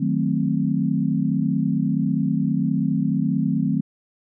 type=chord; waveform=sine; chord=D# diminished seventh; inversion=none; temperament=equal; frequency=155.56 / 185 / 220 / 261.6 Hz; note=D#3 / F#3 / A3 / C4; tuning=0 / 0 / 0 / 0 cents; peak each=-24 dBFS; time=0-3.81 s; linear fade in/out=10 ms; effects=none